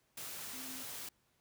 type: tone in noise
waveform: sine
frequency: 260.2 Hz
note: C4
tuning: 9 cents flat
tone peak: -51 dBFS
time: 0.53-0.83 s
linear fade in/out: 5 ms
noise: white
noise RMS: -45 dBFS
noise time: 0.17-1.09 s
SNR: -9 dB
effects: pink hiss -75 dBFS RMS until 1.4 s + high-pass 60 Hz 12 dB/octave